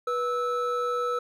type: tone pair together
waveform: triangle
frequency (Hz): 487.8 / 1305.8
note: B4 / E6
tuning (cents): -21 / -17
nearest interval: octave + perfect fourth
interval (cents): 1704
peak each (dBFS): -26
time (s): 0.07-1.19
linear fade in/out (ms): 5
effects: none